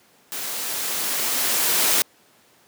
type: noise with level ramp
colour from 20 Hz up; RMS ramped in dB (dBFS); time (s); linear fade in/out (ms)
white; -30 to -18; 0.32-2.02; 0
effects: pink hiss -56 dBFS RMS until 2.67 s + high-pass 200 Hz 12 dB/octave